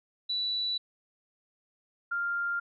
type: tone pair in turn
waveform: sine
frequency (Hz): 3951 / 1396.9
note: B7 / F6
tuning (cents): 0 / 0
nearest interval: octave + tritone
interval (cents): 1800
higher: first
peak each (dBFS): -28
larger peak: neither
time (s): 0.29-0.78 / 2.11-2.6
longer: neither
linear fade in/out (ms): 10
effects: none